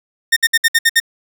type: tone bursts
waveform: sawtooth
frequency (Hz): 1828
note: A#6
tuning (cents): -34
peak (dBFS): -5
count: 7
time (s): 0.32-1.001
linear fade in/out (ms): 10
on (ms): 45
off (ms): 61
effects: none